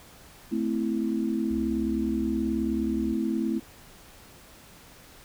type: chord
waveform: sine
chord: A minor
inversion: none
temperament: equal with one note detuned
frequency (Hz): 220 / 258.9 / 329.6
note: A3 / C4 / E4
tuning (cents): 0 / -18 / 0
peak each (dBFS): -28 / -30 / -29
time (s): 0.51-3.6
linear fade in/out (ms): 20
type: tone with pitch glide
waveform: sine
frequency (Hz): 68.2 to 69.07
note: C#2 to C#2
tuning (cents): -28 to -6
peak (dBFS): -36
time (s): 1.5-3.14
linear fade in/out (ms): 10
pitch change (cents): +22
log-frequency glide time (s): 2.24-2.71
effects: pink hiss -51 dBFS RMS until 5.24 s